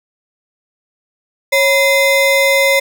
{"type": "ring-modulated tone", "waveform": "square", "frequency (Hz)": 760, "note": "F#5", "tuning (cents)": 46, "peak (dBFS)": -7, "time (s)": [1.52, 2.8], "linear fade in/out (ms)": 10, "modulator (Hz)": 1310, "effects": []}